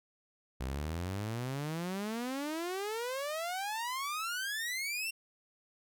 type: exponential sweep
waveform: sawtooth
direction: up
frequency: 61.74 to 2763 Hz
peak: -31 dBFS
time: 0.6-5.11 s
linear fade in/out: 10 ms
effects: none